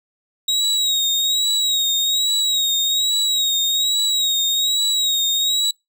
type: tone with vibrato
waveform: 35% pulse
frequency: 3798 Hz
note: A#7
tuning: 32 cents sharp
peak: -15 dBFS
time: 0.48-5.71 s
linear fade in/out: 5 ms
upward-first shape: sine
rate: 1.2 Hz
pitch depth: 52 cents each way
effects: noise-tail reverb RT60 0.2 s tail -24 dB re dry